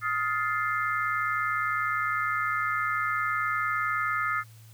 sine chord, F dominant seventh, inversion third, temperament just, 1257.2 / 1396.9 / 1746.1 / 2095 Hz, Eb6 / F6 / A6 / C7, +18 / 0 / -14 / +2 cents, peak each -28 / -32 / -33 / -33 dBFS, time 0.01-4.44 s, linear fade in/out 50 ms, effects added 111 Hz sine -48 dBFS peak until 4.73 s + white hiss -58 dBFS RMS until 4.73 s

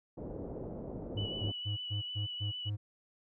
white low-pass noise, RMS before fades -42 dBFS, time 0.17-1.52 s, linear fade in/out 10 ms, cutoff 520 Hz, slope 24 dB/octave
triangle tone bursts, 103.83 Hz, G#2, in tune, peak -31 dBFS, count 7, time 1.15-2.77 s, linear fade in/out 20 ms, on 120 ms, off 130 ms
sine tone with vibrato, 2960 Hz, F#7, in tune, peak -38 dBFS, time 1.17-2.7 s, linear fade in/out 10 ms, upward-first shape sine, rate 6.6 Hz, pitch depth 18 cents each way
effects none

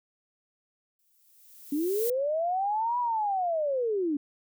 violet noise with exponential growth, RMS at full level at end -32 dBFS, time 0.99-2.1 s, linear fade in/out 2 ms, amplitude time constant 240 ms
sine linear two-way sweep, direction up then down, 276.5 to 987.8 to 276.5 Hz, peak -25 dBFS, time 1.72-4.17 s, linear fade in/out 5 ms, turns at 2.99 s
effects none

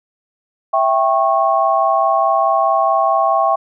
sine chord, C# diminished, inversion first, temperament equal with one note detuned, 659.3 / 784 / 1096 Hz, E5 / G5 / C#6, 0 / 0 / -20 cents, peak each -16 dBFS, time 0.73-3.56 s, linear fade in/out 10 ms, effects none

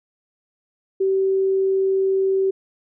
sine tone, 384.7 Hz, G4, 33 cents flat, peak -16 dBFS, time 1-2.51 s, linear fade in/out 10 ms, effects none

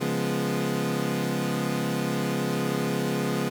25% pulse chord, C# dominant seventh, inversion none, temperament equal with one note detuned, 138.59 / 174.61 / 207.7 / 244.8 Hz, C#3 / E#3 / G#3 / B3, 0 / 0 / 0 / -15 cents, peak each -27 dBFS, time 0-3.5 s, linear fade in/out 20 ms, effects none

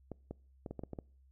clicks, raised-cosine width 2 ms, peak -28 dBFS, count 8, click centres 0.117 / 0.31 / 0.662 / 0.71 / 0.793 / 0.836 / 0.933 / 0.988 s, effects noise-tail reverb RT60 0.5 s tail -26 dB re dry + added 66 Hz sine -61 dBFS peak until 1.31 s

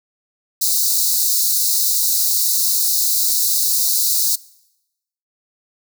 white high-pass noise, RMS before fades -17 dBFS, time 0.61-4.36 s, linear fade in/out 10 ms, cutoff 3900 Hz, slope 96 dB/octave, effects noise-tail reverb RT60 0.9 s tail -22 dB re dry

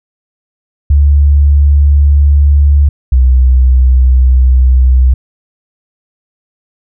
sine tone pair in turn, 71.8 / 63.75 Hz, D2 / C2, -39 / -44 cents, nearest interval major second, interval 205 cents, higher first, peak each -3 dBFS, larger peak neither, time 0.9-2.89 / 3.12-5.14 s, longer second, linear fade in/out 5 ms, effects none

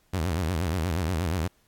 sawtooth tone with vibrato, 85.5 Hz, F2, 36 cents flat, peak -21 dBFS, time 0.13-1.48 s, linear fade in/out 10 ms, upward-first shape sine, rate 8.4 Hz, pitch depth 190 cents each way, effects pink hiss -66 dBFS RMS until 1.67 s + AAC 64 kbps

